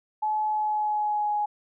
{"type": "tone with pitch glide", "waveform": "sine", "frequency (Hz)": [856, 835], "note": ["A5", "G#5"], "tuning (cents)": [-48, 9], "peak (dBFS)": -23, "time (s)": [0.22, 1.46], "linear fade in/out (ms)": 10, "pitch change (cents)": -43, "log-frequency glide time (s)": [0.45, 1.34], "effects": []}